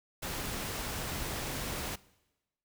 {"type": "noise", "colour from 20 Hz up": "pink", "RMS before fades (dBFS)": -37, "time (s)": [0.22, 1.96], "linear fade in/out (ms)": 10, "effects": ["noise-tail reverb RT60 1.0 s tail -21 dB re dry"]}